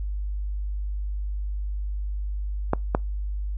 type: clicks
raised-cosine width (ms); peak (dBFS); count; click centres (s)
1; -6; 2; 2.734 / 2.949
effects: noise-tail reverb RT60 0.2 s tail -26 dB re dry + added 50 Hz sine -26 dBFS peak until 3.57 s